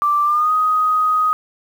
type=tone with pitch glide; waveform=sine; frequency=1174.7 to 1251.8 Hz; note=D6 to D#6; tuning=0 to +10 cents; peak=-13 dBFS; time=0.02-1.33 s; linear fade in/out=0 ms; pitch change=+110 cents; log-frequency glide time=0.24-0.52 s; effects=7-bit